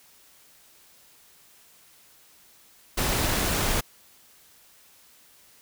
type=noise; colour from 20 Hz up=pink; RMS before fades=-25 dBFS; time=2.97-3.81 s; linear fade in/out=10 ms; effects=white hiss -56 dBFS RMS until 5.61 s